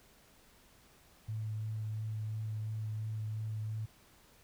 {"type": "tone with vibrato", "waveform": "sine", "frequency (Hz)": 108.7, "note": "A2", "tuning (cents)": -21, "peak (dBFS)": -35, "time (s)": [1.28, 3.86], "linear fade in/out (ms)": 10, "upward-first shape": "triangle", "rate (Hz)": 2.9, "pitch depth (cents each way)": 16, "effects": ["pink hiss -63 dBFS RMS until 4.43 s"]}